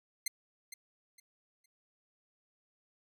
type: tone with echo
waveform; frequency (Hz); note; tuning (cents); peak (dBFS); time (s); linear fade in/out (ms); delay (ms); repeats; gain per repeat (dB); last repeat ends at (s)
10% pulse; 2093; C7; 0; -22; 0.26-0.28; 5; 460; 3; -12; 1.66
effects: none